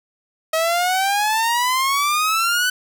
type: exponential sweep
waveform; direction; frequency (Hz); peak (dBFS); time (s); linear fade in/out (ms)
sawtooth; up; 634 to 1509; -13; 0.53-2.7; 5
effects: none